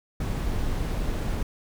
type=noise; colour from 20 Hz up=brown; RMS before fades=-27 dBFS; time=0.2-1.43 s; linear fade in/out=5 ms; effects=none